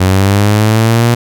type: linear sweep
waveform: sawtooth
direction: up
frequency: 92 to 120.1 Hz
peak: -3 dBFS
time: 0-1.15 s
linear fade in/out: 10 ms
effects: none